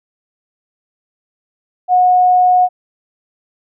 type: tone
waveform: sine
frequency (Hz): 728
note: F#5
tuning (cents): -28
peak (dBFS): -7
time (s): 1.88-2.69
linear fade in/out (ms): 50
effects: none